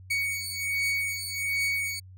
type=beating tone pair; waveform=40% pulse; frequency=2236 / 2237.3 Hz; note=C#7 / C#7; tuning=+14 / +15 cents; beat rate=1.3 Hz; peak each=-30 / -29 dBFS; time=0.1-2 s; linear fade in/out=10 ms; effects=added 93 Hz sine -45 dBFS peak until 2.17 s